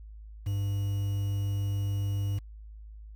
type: tone with quantisation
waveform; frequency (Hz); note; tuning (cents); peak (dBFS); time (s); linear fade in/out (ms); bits
triangle; 100; G2; +35; -25; 0.46-2.39; 10; 8
effects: added 53 Hz sine -43 dBFS peak until 3.15 s